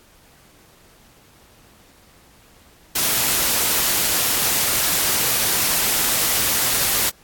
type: noise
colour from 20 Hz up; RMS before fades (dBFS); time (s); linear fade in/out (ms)
white; -19; 2.95-7.1; 10
effects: pink hiss -52 dBFS RMS until 7.23 s + AAC 64 kbps